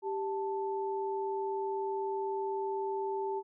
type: tone pair together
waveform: sine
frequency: 392 / 880 Hz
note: G4 / A5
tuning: 0 / 0 cents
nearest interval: octave + major second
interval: 1400 cents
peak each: -33 / -36 dBFS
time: 0.02-3.43 s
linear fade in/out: 50 ms
effects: none